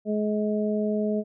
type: harmonic tone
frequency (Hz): 211.5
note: G#3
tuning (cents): +32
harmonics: 1 / 2 / 3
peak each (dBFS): -25 / -28 / -30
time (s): 0.05-1.24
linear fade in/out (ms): 50
effects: none